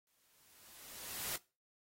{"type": "noise with exponential growth", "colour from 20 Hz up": "white", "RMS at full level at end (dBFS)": -38, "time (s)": [0.07, 1.36], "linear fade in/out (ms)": 1, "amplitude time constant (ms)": 280, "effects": ["noise-tail reverb RT60 0.3 s tail -20 dB re dry", "AAC 48 kbps"]}